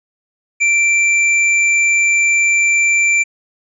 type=tone with hard clipping; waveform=sine; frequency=2349 Hz; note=D7; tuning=in tune; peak=-12 dBFS; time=0.6-3.24 s; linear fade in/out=20 ms; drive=12 dB; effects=resampled to 22050 Hz